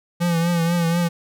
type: tone with vibrato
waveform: square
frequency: 170 Hz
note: F3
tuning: 46 cents flat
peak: -18 dBFS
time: 0.2-1.09 s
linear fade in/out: 20 ms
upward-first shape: triangle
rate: 4.1 Hz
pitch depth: 59 cents each way
effects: none